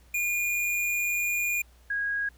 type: tone pair in turn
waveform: square / sine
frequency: 2427 / 1644.2 Hz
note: D#7 / G#6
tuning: -44 / -18 cents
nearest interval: perfect fifth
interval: 674 cents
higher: first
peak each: -26 dBFS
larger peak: neither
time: 0.14-1.62 / 1.9-2.29 s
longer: first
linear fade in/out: 5 ms
effects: added 60 Hz sine -54 dBFS peak until 2.37 s + pink hiss -62 dBFS RMS until 2.37 s